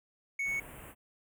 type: tone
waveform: triangle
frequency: 2217 Hz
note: C#7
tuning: in tune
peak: -29 dBFS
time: 0.39-0.6 s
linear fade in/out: 5 ms
type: band-stop noise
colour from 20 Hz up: pink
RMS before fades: -49 dBFS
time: 0.44-0.95 s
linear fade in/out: 50 ms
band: 2900 to 8200 Hz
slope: 48 dB/octave
effects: none